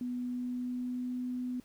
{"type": "tone with pitch glide", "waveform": "sine", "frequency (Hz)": [246.9, 249.8], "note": ["B3", "B3"], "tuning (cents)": [0, 20], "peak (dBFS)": -33, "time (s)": [0.01, 1.6], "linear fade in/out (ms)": 2, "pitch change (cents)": 20, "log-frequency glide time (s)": [0.18, 1.21], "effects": ["pink hiss -64 dBFS RMS until 1.64 s"]}